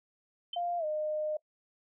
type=tone with exponential decay; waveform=sine; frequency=3087 Hz; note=G7; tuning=27 cents flat; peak=-32 dBFS; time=0.53-0.61 s; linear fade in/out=5 ms; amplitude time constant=16 ms
type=tone with pitch glide; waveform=sine; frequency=698.5 to 611.6 Hz; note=F5 to D#5; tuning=0 to -30 cents; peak=-30 dBFS; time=0.56-1.37 s; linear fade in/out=5 ms; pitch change=-230 cents; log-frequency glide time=0.78-0.85 s
effects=noise-tail reverb RT60 0.1 s tail -22 dB re dry